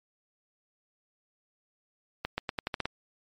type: accelerating click train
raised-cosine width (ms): 0.3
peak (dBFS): -14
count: 8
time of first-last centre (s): 2.25-2.855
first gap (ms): 130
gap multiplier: 0.86
effects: MP3 64 kbps